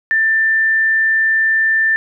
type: tone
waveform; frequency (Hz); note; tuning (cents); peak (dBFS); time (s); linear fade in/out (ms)
sine; 1780; A6; +20; -11; 0.11-1.96; 0
effects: none